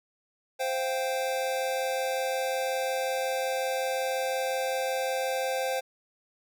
square chord, C suspended fourth, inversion none, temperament equal, 523.3 / 698.5 / 784 Hz, C5 / F5 / G5, 0 / 0 / 0 cents, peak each -30 / -36 / -34 dBFS, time 0.59-5.81 s, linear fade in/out 20 ms, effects none

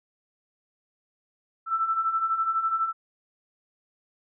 sine beating tone pair, 1318.5 / 1330.5 Hz, E6 / E6, 0 / +16 cents, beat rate 12 Hz, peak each -30 / -24 dBFS, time 1.66-2.93 s, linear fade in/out 50 ms, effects none

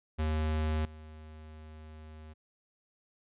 square tone with level steps, 77.78 Hz, D#2, in tune, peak -29 / -47 dBFS, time 0.18-2.34 s, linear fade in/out 20 ms, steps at 0.85 s, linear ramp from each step 2 ms, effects resampled to 8000 Hz

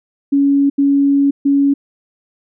sine tone bursts at uneven times, 280 Hz, C#4, 18 cents sharp, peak -9 dBFS, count 3, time 0.32-0.7 / 0.78-1.31 / 1.45-1.74 s, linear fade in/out 10 ms, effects none

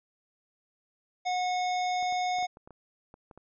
harmonic tone, 728 Hz, F#5, 28 cents flat, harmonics 1 / 3 / 5 / 7 / 9, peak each -27 / -37 / -41 / -44 / -46 dBFS, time 1.25-2.47 s, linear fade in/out 20 ms
clicks, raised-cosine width 1 ms, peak -35 dBFS, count 10, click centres 2.027 / 2.125 / 2.386 / 2.427 / 2.571 / 2.675 / 2.707 / 3.141 / 3.312 / 3.376 s
effects none

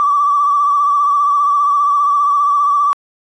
triangle tone with vibrato, 1154 Hz, D6, 31 cents flat, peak -6 dBFS, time 0-2.93 s, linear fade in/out 0 ms, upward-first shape triangle, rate 15 Hz, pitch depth 56 cents each way, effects tanh soft clip ceiling -8 dBFS + resampled to 22050 Hz

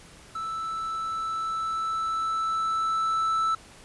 triangle tone with level ramp, 1318.5 Hz, E6, in tune, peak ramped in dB -28 to -20 dBFS, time 0.35-3.55 s, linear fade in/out 5 ms, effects pink hiss -50 dBFS RMS until 3.84 s + resampled to 24000 Hz

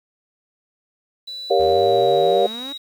sine tone with pitch glide, 3960 to 3818 Hz, B7 to A#7, +4 to +41 cents, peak -29 dBFS, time 1.27-2.78 s, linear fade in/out 10 ms, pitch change -63 cents, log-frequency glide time 1.67-2.45 s
sine chord, G half-diminished seventh, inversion none, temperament just, 392 / 470.4 / 564.5 / 705.6 Hz, G4 / Bb4 / Db5 / F5, 0 / +16 / +31 / +18 cents, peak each -19 dBFS, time 1.5-2.47 s, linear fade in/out 10 ms
sawtooth exponential sweep, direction up, 73.42 to 287.6 Hz, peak -29 dBFS, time 1.59-2.73 s, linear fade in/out 10 ms
effects 8-bit

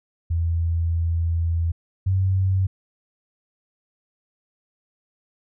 sine tone pair in turn, 83.5 / 94.79 Hz, E2 / F#2, +23 / +42 cents, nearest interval major second, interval 219 cents, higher second, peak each -19 / -17 dBFS, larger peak second, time 0.3-1.72 / 2.06-2.67 s, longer first, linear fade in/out 10 ms, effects none

